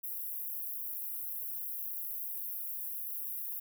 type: high-pass noise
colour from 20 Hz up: pink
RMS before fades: -39 dBFS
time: 0.03-3.6 s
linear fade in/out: 10 ms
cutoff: 12000 Hz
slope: 48 dB/octave
effects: none